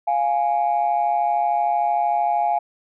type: tone pair together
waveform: sine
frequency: 698.5 / 831.6 Hz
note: F5 / G#5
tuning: 0 / +2 cents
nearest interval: minor third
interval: 302 cents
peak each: -19 / -19 dBFS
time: 0.07-2.59 s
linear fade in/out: 10 ms
effects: tanh soft clip ceiling -12 dBFS